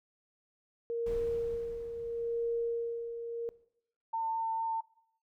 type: tone with tremolo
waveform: sine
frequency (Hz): 466.2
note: A#4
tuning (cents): 0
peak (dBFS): -29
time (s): 0.9-3.49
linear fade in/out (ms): 0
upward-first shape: sine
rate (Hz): 0.77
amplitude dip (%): 60
type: noise with exponential decay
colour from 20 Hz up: brown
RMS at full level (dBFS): -41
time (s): 1.06-3.64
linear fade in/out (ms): 5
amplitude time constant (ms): 560
type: tone with vibrato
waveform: sine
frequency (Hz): 901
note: A5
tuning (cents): +41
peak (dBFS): -30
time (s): 4.13-4.81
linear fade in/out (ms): 10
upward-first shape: triangle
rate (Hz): 4.6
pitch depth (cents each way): 10
effects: noise-tail reverb RT60 0.7 s tail -21 dB re dry